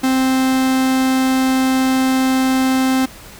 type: tone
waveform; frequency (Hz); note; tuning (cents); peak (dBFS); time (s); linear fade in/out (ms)
45% pulse; 261.6; C4; 0; -13; 0.03-3.06; 10
effects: pink hiss -38 dBFS RMS until 3.39 s